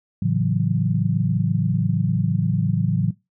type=chord; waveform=sine; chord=F# minor seventh; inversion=first; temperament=equal; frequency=110 / 138.59 / 164.81 / 185 Hz; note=A2 / C#3 / E3 / F#3; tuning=0 / 0 / 0 / 0 cents; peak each=-23 dBFS; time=0.22-3.11 s; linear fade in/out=5 ms; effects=noise-tail reverb RT60 0.2 s tail -19 dB re dry